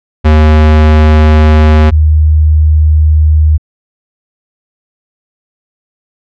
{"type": "tone pair in turn", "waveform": ["square", "sine"], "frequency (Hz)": [77.1, 77.1], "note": ["D#2", "D#2"], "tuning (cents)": [-15, -15], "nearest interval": "unison", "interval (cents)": 0, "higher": "neither", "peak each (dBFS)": -3, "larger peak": "neither", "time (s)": [[0.24, 1.91], [1.91, 3.58]], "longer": "neither", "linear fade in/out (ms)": 20, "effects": ["low-pass 3000 Hz 12 dB/octave"]}